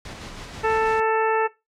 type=noise with tremolo; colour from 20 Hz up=pink; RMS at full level=-36 dBFS; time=0.05-1 s; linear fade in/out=2 ms; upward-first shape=square; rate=6.2 Hz; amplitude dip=25%
type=harmonic tone; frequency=442.4 Hz; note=A4; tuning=9 cents sharp; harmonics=1 / 2 / 3 / 4 / 5 / 6; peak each=-20 / -23 / -27 / -29 / -36 / -34 dBFS; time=0.63-1.48 s; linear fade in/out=20 ms
effects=noise-tail reverb RT60 0.2 s tail -17 dB re dry + low-pass 6000 Hz 12 dB/octave